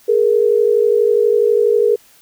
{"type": "tone pair together", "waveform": "sine", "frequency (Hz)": [418.5, 470.7], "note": ["G#4", "A#4"], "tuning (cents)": [13, 17], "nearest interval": "major second", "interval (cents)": 204, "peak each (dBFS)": -13, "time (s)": [0.08, 1.96], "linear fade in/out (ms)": 10, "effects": ["white hiss -49 dBFS RMS until 2.21 s"]}